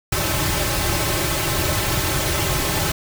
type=noise with comb filter; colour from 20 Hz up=pink; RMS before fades=-21 dBFS; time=0.12-2.92 s; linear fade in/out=5 ms; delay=4.2 ms; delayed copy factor=-0.85; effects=none